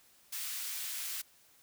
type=high-pass noise; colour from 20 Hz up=white; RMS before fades=-39 dBFS; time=0.32-1.22 s; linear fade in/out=10 ms; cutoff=1700 Hz; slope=12 dB/octave; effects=white hiss -64 dBFS RMS until 1.62 s